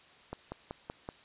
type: click train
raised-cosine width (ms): 1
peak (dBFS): -24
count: 5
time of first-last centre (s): 0.33-1.089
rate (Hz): 5.27
effects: white hiss -58 dBFS RMS until 1.24 s + resampled to 8000 Hz